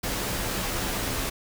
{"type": "noise with comb filter", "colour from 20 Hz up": "pink", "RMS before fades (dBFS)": -29, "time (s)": [0.03, 1.3], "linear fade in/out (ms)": 10, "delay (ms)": 13, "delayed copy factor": -0.5, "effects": []}